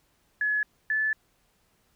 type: tone pair in turn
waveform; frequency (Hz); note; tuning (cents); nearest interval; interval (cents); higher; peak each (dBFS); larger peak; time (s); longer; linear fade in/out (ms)
sine; 1700 / 1738.7; G#6 / A6; +40 / -21; unison; 39; second; -23; neither; 0.41-0.63 / 0.9-1.13; second; 2
effects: pink hiss -68 dBFS RMS until 1.95 s